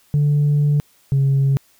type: tone pair in turn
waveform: sine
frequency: 146.4 / 137.07 Hz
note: D3 / C#3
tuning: -5 / -19 cents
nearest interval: minor second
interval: 114 cents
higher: first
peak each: -11 dBFS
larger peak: neither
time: 0.14-0.8 / 1.12-1.57 s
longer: first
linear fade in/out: 0 ms
effects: tanh soft clip ceiling -11 dBFS + white hiss -56 dBFS RMS until 1.79 s